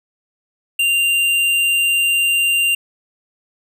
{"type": "tone with tanh clipping", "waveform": "triangle", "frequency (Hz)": 2784, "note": "F7", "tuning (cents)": -6, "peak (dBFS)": -15, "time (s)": [0.79, 2.75], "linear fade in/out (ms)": 5, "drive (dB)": 17, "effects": []}